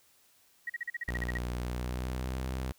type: tone bursts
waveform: sine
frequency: 1900 Hz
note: A#6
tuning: 33 cents sharp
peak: -32 dBFS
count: 11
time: 0.67-1.377 s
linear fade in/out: 5 ms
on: 27 ms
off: 41 ms
type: tone with pitch glide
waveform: sawtooth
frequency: 60.5 to 64.47 Hz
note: B1 to C2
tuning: -35 to -25 cents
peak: -29 dBFS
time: 1.08-2.72 s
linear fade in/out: 0 ms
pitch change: +110 cents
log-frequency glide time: 1.51-2.41 s
effects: white hiss -65 dBFS RMS until 2.78 s